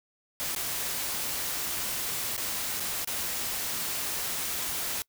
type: noise with dropouts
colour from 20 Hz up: white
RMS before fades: -32 dBFS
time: 0.4-5.02 s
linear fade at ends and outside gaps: 0 ms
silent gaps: 0.549-0.562 / 2.365-2.378 / 2.799-2.804 / 3.046-3.074 s
effects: noise-tail reverb RT60 0.1 s tail -24 dB re dry